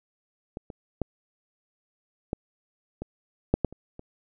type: clicks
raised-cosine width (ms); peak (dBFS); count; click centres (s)
2; -21 / -25 / -13 / -14 / -20 / -6 / -9 / -29 / -27; 9; 0.571 / 0.702 / 1.017 / 2.331 / 3.02 / 3.54 / 3.647 / 3.726 / 3.994
effects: none